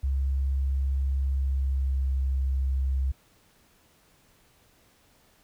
sine tone with pitch glide, 67.6 to 66.52 Hz, C#2 to C2, -43 to +29 cents, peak -23 dBFS, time 0.03-3.12 s, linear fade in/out 10 ms, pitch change -28 cents, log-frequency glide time 1.3-2.15 s, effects pink hiss -62 dBFS RMS until 5.43 s

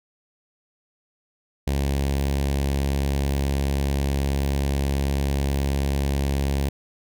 sawtooth tone with notch filter, 69.3 Hz, C#2, in tune, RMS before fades -23 dBFS, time 1.67-6.69 s, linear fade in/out 5 ms, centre 1300 Hz, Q 1.4, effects none

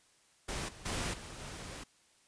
pink noise with level steps, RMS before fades -38 / -52 / -36 / -47 / -45 dBFS, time 0.48-1.84 s, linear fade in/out 10 ms, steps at 0.68 / 0.85 / 1.13 / 1.39 s, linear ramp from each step 10 ms, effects white hiss -67 dBFS RMS until 2.27 s + resampled to 22050 Hz

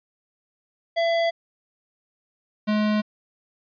square tone pair in turn, 671 / 212 Hz, E5 / G#3, +31 / +36 cents, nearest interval octave + minor sixth, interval 1995 cents, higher first, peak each -20 dBFS, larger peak neither, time 0.96-1.31 / 2.67-3.02 s, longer neither, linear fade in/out 20 ms, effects resampled to 11025 Hz

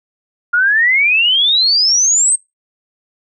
sine exponential sweep, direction up, 1396.9 to 8520 Hz, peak -9 dBFS, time 0.53-2.36 s, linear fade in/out 10 ms, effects noise-tail reverb RT60 0.2 s tail -23 dB re dry

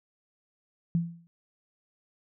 sine tone with exponential decay, 169 Hz, E3, 43 cents sharp, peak -20 dBFS, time 0.95-1.27 s, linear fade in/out 0 ms, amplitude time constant 69 ms, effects none

